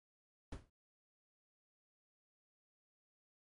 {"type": "noise with exponential decay", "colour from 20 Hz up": "brown", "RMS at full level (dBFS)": -41, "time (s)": [0.52, 0.7], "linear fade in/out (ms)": 5, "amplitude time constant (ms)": 39, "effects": ["MP3 48 kbps"]}